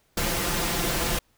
pink noise with comb filter, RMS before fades -26 dBFS, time 0.17-1.19 s, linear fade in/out 5 ms, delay 5.8 ms, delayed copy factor +0.6, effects pink hiss -66 dBFS RMS until 1.37 s

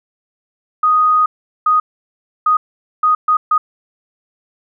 sine tone bursts at uneven times, 1244.5 Hz, D#6, in tune, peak -9 dBFS, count 6, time 0.83-1.26 / 1.66-1.8 / 2.46-2.57 / 3.03-3.15 / 3.28-3.37 / 3.51-3.58 s, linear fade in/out 5 ms, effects none

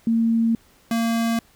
sine / square tone pair in turn, 228.2 / 229.5 Hz, A#3 / A#3, -37 / -27 cents, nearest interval unison, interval 10 cents, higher second, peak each -16 / -20 dBFS, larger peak first, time 0.07-0.55 / 0.91-1.39 s, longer neither, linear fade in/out 2 ms, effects pink hiss -56 dBFS RMS until 1.55 s

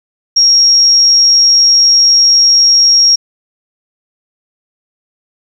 sine tone, 5588 Hz, F8, in tune, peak -4 dBFS, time 0.36-3.16 s, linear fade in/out 10 ms, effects 7-bit

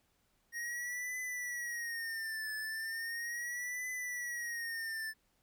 square tone with vibrato, 1868 Hz, A#6, 3 cents sharp, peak -38 dBFS, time 0.52-5.14 s, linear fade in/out 50 ms, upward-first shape triangle, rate 0.37 Hz, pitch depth 130 cents each way, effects pink hiss -75 dBFS RMS until 5.42 s

